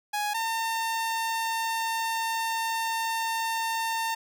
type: tone pair in turn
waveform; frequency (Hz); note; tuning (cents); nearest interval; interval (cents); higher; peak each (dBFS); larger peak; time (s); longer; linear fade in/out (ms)
sawtooth; 832 / 905.7; G#5 / A5; +3 / +50; minor second; 147; second; -23; neither; 0.13-0.34 / 0.34-4.15; second; 10
effects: none